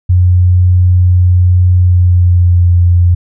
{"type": "tone with pitch glide", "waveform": "sine", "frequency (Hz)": [90.1, 87.84], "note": ["F#2", "F2"], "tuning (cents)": [-45, 11], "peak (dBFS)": -4, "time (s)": [0.09, 3.15], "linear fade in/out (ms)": 10, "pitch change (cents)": -44, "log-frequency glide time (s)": [1.73, 2.7], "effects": []}